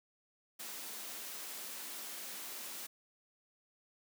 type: high-pass noise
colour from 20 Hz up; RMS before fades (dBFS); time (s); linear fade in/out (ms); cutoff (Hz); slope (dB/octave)
white; -45; 0.59-2.87; 10; 180; 96
effects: none